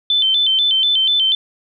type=tone with vibrato; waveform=sine; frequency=3300 Hz; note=G#7; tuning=12 cents flat; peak=-12 dBFS; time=0.1-1.35 s; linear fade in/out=2 ms; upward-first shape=square; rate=4.1 Hz; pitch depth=110 cents each way; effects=none